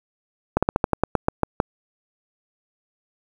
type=slowing click train; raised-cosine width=1 ms; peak=-3 dBFS; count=11; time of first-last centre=0.57-1.602 s; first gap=56 ms; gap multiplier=1.13; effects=7-bit